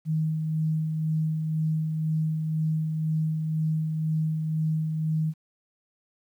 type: tone with tremolo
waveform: sine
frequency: 157.3 Hz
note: D#3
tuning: 19 cents sharp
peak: -22 dBFS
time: 0.05-5.34 s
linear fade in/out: 50 ms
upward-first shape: sine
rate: 2 Hz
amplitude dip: 35%
effects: 10-bit